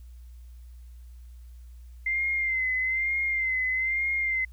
sine tone with vibrato, 2081 Hz, C7, 10 cents flat, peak -24 dBFS, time 2.06-4.45 s, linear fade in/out 5 ms, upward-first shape sine, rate 1.1 Hz, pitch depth 45 cents each way, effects added 60 Hz sine -43 dBFS peak until 4.52 s + white hiss -67 dBFS RMS until 4.52 s

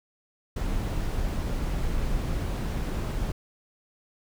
brown noise, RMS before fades -28 dBFS, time 0.56-3.32 s, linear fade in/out 5 ms, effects none

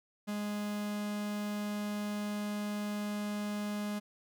45% pulse tone, 207.7 Hz, G#3, in tune, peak -34 dBFS, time 0.27-4 s, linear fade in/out 20 ms, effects none

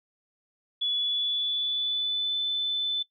sine tone with pitch glide, 3416 to 3514 Hz, G#7 to A7, +48 to -3 cents, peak -25 dBFS, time 0.81-3.03 s, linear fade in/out 10 ms, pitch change +49 cents, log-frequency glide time 0.98-2.37 s, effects noise-tail reverb RT60 0.1 s tail -18 dB re dry

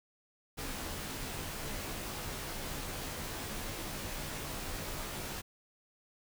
pink noise with comb filter, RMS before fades -40 dBFS, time 0.57-5.42 s, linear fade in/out 20 ms, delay 17 ms, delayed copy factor -0.65, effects none

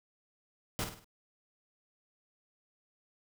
pink noise with echo, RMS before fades -34 dBFS, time 0.79-0.84 s, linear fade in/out 0 ms, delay 51 ms, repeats 4, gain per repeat -7 dB, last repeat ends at 1.044 s, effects none

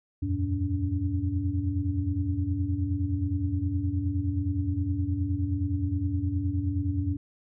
sine tone cluster, 83.3 / 92.9 / 115.5 / 286.3 Hz, E2 / F#2 / A#2 / D4, +19 / +7 / -16 / -44 cents, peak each -31 / -28 / -36 / -31 dBFS, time 0.22-7.17 s, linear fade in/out 10 ms, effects none

